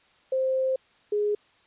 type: tone pair in turn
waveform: sine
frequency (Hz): 524 / 415.9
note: C5 / G#4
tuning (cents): +2 / +2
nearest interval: major third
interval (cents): 400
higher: first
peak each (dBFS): -22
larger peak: neither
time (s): 0.32-0.76 / 1.12-1.35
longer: first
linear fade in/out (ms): 5
effects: white hiss -61 dBFS RMS until 1.66 s + resampled to 8000 Hz